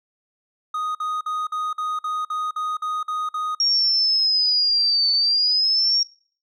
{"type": "tone bursts", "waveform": "triangle", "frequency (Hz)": 1244.5, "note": "D#6", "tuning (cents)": 0, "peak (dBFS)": -21, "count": 11, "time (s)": [0.74, 3.55], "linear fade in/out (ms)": 5, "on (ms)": 210, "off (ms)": 50}
{"type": "linear two-way sweep", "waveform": "sine", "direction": "down then up", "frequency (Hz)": [5588, 4500, 5588], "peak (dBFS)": -16, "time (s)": [3.6, 6.03], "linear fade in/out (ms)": 2, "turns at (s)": 5.12}
{"effects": ["noise-tail reverb RT60 0.5 s tail -25 dB re dry"]}